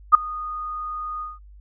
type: tone with ADSR envelope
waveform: sine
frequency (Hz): 1234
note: D#6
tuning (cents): -15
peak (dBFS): -4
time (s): 0.12-1.39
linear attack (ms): 27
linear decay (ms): 5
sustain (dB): -24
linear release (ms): 180
effects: noise-tail reverb RT60 0.1 s tail -20 dB re dry + added 50 Hz sine -43 dBFS peak until 1.6 s